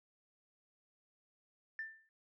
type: tone with exponential decay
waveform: sine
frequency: 1780 Hz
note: A6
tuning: 20 cents sharp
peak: -36 dBFS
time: 1.79-2.09 s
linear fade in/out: 1 ms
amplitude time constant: 65 ms
effects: tanh soft clip ceiling -33 dBFS